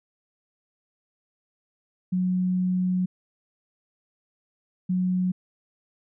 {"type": "tone pair in turn", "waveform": "sine", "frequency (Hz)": [183, 183], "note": ["F#3", "F#3"], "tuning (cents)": [-19, -19], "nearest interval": "unison", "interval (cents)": 0, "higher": "neither", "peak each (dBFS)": -21, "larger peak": "neither", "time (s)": [[2.12, 3.06], [4.89, 5.32]], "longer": "first", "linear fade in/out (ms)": 10, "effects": []}